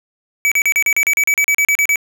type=tone bursts; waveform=square; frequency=2288 Hz; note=D7; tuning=46 cents flat; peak=-12 dBFS; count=15; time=0.45-1.958 s; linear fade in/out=0 ms; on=66 ms; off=37 ms; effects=none